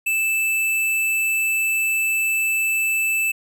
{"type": "tone", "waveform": "square", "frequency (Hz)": 2637, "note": "E7", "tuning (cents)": 0, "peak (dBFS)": -19, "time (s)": [0.06, 3.32], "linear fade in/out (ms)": 10, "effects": []}